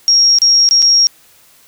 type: tone with dropouts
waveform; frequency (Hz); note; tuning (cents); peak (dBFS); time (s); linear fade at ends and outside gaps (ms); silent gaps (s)
sine; 5588; F8; 0; -6; 0.08-1.07; 0; 0.386-0.418 / 0.689-0.71 / 0.82-0.825
effects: white hiss -47 dBFS RMS until 1.67 s